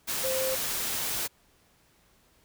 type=tone in noise; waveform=sine; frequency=523.3 Hz; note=C5; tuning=in tune; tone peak=-28 dBFS; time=0.23-0.56 s; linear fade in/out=20 ms; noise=white; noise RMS=-31 dBFS; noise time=0.07-1.28 s; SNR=0 dB; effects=pink hiss -64 dBFS RMS until 2.44 s